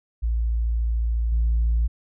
sine tone with level steps, 57 Hz, A#1, 38 cents flat, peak -19 / -16 dBFS, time 0.22-1.88 s, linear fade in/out 20 ms, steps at 1.32 s, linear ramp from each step 5 ms, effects tanh soft clip ceiling -15 dBFS

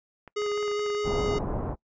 clicks, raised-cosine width 0.5 ms, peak -29 dBFS, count 12, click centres 0.277 / 0.419 / 0.463 / 0.517 / 0.576 / 0.628 / 0.68 / 0.715 / 0.794 / 0.863 / 0.902 / 0.949 s
square tone with vibrato, 415.3 Hz, G#4, in tune, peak -27 dBFS, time 0.36-1.39 s, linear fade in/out 10 ms, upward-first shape square, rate 4.9 Hz, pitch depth 8 cents each way
pink low-pass noise, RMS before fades -30 dBFS, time 1.03-1.76 s, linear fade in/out 50 ms, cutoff 980 Hz, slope 24 dB/octave
effects noise-tail reverb RT60 0.1 s tail -23 dB re dry + resampled to 16000 Hz

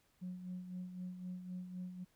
sine tone with tremolo, 181.7 Hz, F#3, 31 cents flat, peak -39 dBFS, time 0.21-2.05 s, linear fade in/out 20 ms, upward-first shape sine, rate 3.9 Hz, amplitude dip 60%, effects tanh soft clip ceiling -37 dBFS + pink hiss -74 dBFS RMS until 2.15 s

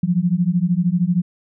sine beating tone pair, 170 / 183 Hz, F3 / F#3, -46 / -19 cents, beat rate 13 Hz, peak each -18 dBFS, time 0.03-1.22 s, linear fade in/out 5 ms, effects none

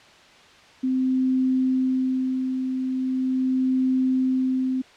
sine tone with tremolo, 259.2 Hz, C4, 16 cents flat, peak -18 dBFS, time 0.83-4.82 s, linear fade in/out 10 ms, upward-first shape sine, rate 0.4 Hz, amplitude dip 45%, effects white hiss -50 dBFS RMS until 4.96 s + low-pass 4000 Hz 12 dB/octave

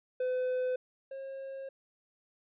triangle tone pair in turn, 507 / 539.1 Hz, B4 / C#5, +45 / -48 cents, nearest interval minor second, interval 107 cents, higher second, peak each -27 / -37 dBFS, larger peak first, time 0.2-0.76 / 1.11-1.69 s, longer second, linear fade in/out 5 ms, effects resampled to 8000 Hz

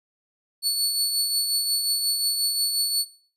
sawtooth tone with tremolo, 4435 Hz, C#8, in tune, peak -16 dBFS, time 0.62-3.06 s, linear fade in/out 50 ms, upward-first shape triangle, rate 5.6 Hz, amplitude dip 45%, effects noise-tail reverb RT60 0.5 s tail -19 dB re dry + resampled to 32000 Hz

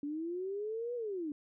sine linear two-way sweep, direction up then down, 282.8 to 491.9 to 282.8 Hz, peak -35 dBFS, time 0.03-1.32 s, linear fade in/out 2 ms, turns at 0.95 s, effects none

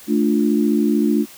sine chord, D minor, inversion second, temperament equal, 220 / 293.7 / 349.2 Hz, A3 / D4 / F4, 0 / 0 / 0 cents, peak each -17 / -18 / -21 dBFS, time 0.07-1.26 s, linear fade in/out 50 ms, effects white hiss -42 dBFS RMS until 1.37 s

